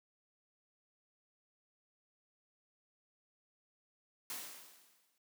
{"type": "noise with exponential decay", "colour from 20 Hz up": "white", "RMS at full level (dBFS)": -41, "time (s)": [4.3, 5.18], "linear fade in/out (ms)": 1, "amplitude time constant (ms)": 190, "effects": ["noise-tail reverb RT60 0.1 s tail -23 dB re dry", "high-pass 200 Hz 12 dB/octave"]}